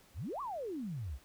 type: exponential two-way sweep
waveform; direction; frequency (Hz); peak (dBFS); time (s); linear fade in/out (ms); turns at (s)
sine; up then down; 57.2 to 1189 to 57.2; -37; 0.14-1.19; 50; 0.41
effects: pink hiss -63 dBFS RMS until 1.24 s